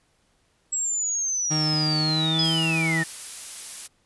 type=linear sweep; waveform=sine; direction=down; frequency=7720 to 1783 Hz; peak=-23 dBFS; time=0.72-3.04 s; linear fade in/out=10 ms
type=tone with pitch glide; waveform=30% pulse; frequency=154 to 162.22 Hz; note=D#3 to E3; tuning=-17 to -27 cents; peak=-21 dBFS; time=1.5-3.04 s; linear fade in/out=20 ms; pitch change=+90 cents; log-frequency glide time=1.98-2.46 s
type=tone with exponential decay; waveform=sine; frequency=5030 Hz; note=D#8; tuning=18 cents sharp; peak=-21 dBFS; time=2.39-3.08 s; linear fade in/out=2 ms; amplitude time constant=150 ms
type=noise; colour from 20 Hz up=blue; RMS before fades=-34 dBFS; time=2.43-3.88 s; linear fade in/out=20 ms
effects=pink hiss -66 dBFS RMS until 4.05 s + resampled to 24000 Hz